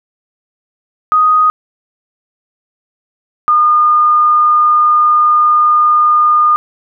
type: tone pair in turn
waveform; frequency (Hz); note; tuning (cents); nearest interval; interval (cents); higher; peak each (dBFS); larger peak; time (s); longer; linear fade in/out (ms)
sine; 1246 / 1217.5; D#6 / D#6; +2 / -38; unison; 40; first; -6; neither; 1.12-1.5 / 3.48-6.56; second; 0
effects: none